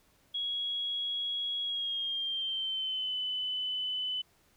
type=tone with pitch glide; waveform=sine; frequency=3322 to 3011 Hz; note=G#7 to F#7; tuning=0 to +30 cents; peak=-31 dBFS; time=0.34-4.22 s; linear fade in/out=10 ms; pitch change=-170 cents; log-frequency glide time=1.62-3.16 s; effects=pink hiss -67 dBFS RMS until 4.56 s